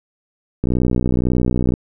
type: click train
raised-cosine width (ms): 3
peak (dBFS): -5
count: 69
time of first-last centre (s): 0.64-1.739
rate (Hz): 61.9
effects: none